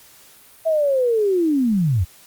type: linear sweep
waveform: sine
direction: down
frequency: 658 to 77.78 Hz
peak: -15 dBFS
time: 0.65-2.05 s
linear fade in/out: 20 ms
effects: white hiss -48 dBFS RMS until 2.26 s + Opus 48 kbps